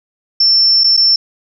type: tone with dropouts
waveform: sine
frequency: 5380 Hz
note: E8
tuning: 34 cents sharp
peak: -7 dBFS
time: 0.4-1.16 s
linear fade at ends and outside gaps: 5 ms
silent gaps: 0.837-0.841 / 0.968-0.973 s
effects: none